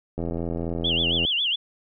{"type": "click train", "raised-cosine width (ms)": 2, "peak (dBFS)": -16, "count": 91, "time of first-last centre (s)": [0.18, 1.25], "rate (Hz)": 84.1}
{"type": "tone with vibrato", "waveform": "sine", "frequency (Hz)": 3100, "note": "G7", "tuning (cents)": -20, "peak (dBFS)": -21, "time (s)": [0.84, 1.56], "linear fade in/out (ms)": 10, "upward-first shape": "sine", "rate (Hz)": 7.3, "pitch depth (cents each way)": 200}
{"effects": []}